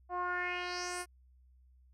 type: tone with low-pass filter sweep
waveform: 10% pulse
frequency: 357.1 Hz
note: F4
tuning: 39 cents sharp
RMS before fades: -37 dBFS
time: 0.09-1.06 s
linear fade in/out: 50 ms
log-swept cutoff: 790 to 11000 Hz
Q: 3.7
effects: added 63 Hz sine -60 dBFS peak until 1.93 s